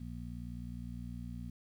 harmonic tone, 59.5 Hz, A#1, 36 cents sharp, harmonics 1 / 2 / 3 / 4, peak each -45 / -46 / -47 / -47 dBFS, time 0-1.5 s, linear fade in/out 5 ms, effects 11-bit

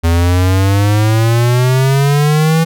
square exponential sweep, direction up, 82.41 to 164.81 Hz, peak -9 dBFS, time 0.03-2.65 s, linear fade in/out 20 ms, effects none

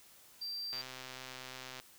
triangle tone, 4700 Hz, D8, 1 cent sharp, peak -37 dBFS, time 0.41-0.82 s, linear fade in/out 10 ms
click train, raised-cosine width 0.2 ms, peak -28 dBFS, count 139, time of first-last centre 0.73-1.8 s, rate 129 Hz
effects white hiss -60 dBFS RMS until 1.98 s

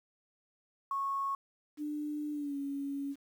sine tone, 1100 Hz, C#6, 14 cents flat, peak -31 dBFS, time 0.91-1.35 s, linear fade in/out 2 ms
sine tone with pitch glide, 297.8 to 279.5 Hz, D4 to C#4, +24 to +14 cents, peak -34 dBFS, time 1.77-3.16 s, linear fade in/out 50 ms, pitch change -110 cents, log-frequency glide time 2.32-2.57 s
effects 10-bit

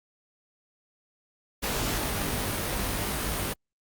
pink noise with comb filter, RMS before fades -29 dBFS, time 1.62-3.54 s, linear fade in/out 20 ms, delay 20 ms, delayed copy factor +0.6, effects Opus 48 kbps

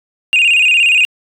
sine tone with vibrato, 2637 Hz, E7, in tune, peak -5 dBFS, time 0.33-1.05 s, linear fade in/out 0 ms, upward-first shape square, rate 17 Hz, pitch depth 91 cents each way, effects tanh soft clip ceiling -6 dBFS

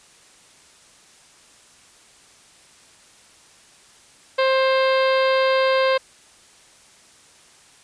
harmonic tone with a mistuned harmonic, 528 Hz, C5, 16 cents sharp, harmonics 1 / 2 / 3 / 4 / 5 / 6 / 7 / 8 / 9, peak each -17 / -23 / -27 / -29 / -31 / -33 / -34 / -35 / -36 dBFS, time 4.38-5.98 s, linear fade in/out 10 ms, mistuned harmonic 8, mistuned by -28 cents, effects white hiss -51 dBFS RMS until 7.83 s + resampled to 22050 Hz

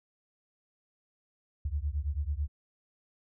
sine beating tone pair, 69 / 78.1 Hz, C#2 / D#2, -7 / +7 cents, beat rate 9.1 Hz, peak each -32 / -33 dBFS, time 1.65-2.48 s, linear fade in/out 5 ms, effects none

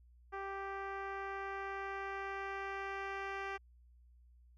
10% pulse tone with low-pass filter sweep, 391.7 Hz, G4, 1 cent flat, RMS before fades -42 dBFS, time 0.32-3.58 s, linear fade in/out 20 ms, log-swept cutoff 1400 to 2700 Hz, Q 0.95, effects added 60 Hz sine -60 dBFS peak until 4.57 s

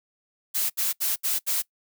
blue noise bursts, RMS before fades -25 dBFS, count 5, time 0.54-1.624 s, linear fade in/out 20 ms, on 160 ms, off 71 ms, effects noise-tail reverb RT60 0.1 s tail -22 dB re dry

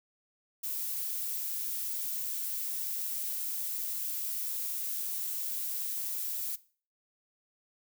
violet noise, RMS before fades -35 dBFS, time 0.63-6.56 s, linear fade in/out 10 ms, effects noise-tail reverb RT60 0.4 s tail -18 dB re dry

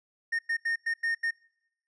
triangle tone bursts at uneven times, 1837 Hz, A#6, 26 cents flat, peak -24 dBFS, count 6, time 0.32-0.39 / 0.49-0.57 / 0.65-0.76 / 0.86-0.94 / 1.03-1.15 / 1.23-1.31 s, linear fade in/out 10 ms, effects noise-tail reverb RT60 0.9 s tail -26 dB re dry + resampled to 22050 Hz

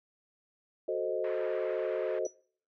sine chord, F# diminished seventh, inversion none, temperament equal, 370 / 440 / 523.3 / 622.3 Hz, F#4 / A4 / C5 / Eb5, 0 / 0 / 0 / 0 cents, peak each -35 dBFS, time 0.88-2.27 s, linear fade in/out 5 ms
white band-pass noise, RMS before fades -48 dBFS, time 1.24-2.19 s, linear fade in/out 2 ms, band 760 to 2000 Hz, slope 24 dB/octave
sine tone with exponential decay, 5890 Hz, F#8, 9 cents flat, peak -39 dBFS, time 2.25-2.38 s, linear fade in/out 2 ms, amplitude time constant 27 ms
effects noise-tail reverb RT60 0.5 s tail -23 dB re dry

